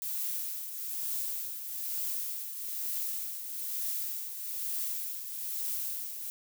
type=noise with tremolo; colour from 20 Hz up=violet; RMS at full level=-33 dBFS; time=0.02-6.3 s; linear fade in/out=0 ms; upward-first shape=triangle; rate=1.1 Hz; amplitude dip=60%; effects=none